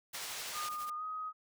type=noise with tremolo; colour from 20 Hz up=white; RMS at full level=-46 dBFS; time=0.13-0.9 s; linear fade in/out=5 ms; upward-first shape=triangle; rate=12 Hz; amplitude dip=75%
type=band-pass noise; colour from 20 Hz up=white; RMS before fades=-43 dBFS; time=0.14-0.69 s; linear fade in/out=5 ms; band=570 to 7400 Hz; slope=12 dB/octave
type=tone with pitch glide; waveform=sine; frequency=1221 to 1258.2 Hz; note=D#6 to D#6; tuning=-33 to +19 cents; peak=-37 dBFS; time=0.53-1.33 s; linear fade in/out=50 ms; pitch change=+52 cents; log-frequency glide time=0.96-1.03 s
effects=none